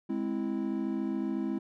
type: chord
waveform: triangle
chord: Ab augmented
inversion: none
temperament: equal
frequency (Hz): 207.7 / 261.6 / 329.6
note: Ab3 / C4 / E4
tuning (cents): 0 / 0 / 0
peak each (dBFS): -32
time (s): 0.09-1.59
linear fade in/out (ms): 10
effects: none